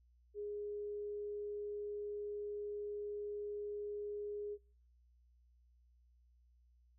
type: tone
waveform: sine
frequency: 413.5 Hz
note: G#4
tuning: 8 cents flat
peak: -40 dBFS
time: 0.34-4.58 s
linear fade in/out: 50 ms
effects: noise-tail reverb RT60 0.5 s tail -25 dB re dry + added 60 Hz sine -66 dBFS peak until 6.98 s